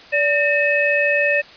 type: tone cluster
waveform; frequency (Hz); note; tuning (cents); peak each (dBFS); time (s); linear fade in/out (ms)
sine; 578 / 1813 / 2567; D5 / A#6 / E7; -28 / -49 / -47; -19; 0.12-1.42; 20
effects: white hiss -42 dBFS RMS until 1.56 s + resampled to 11025 Hz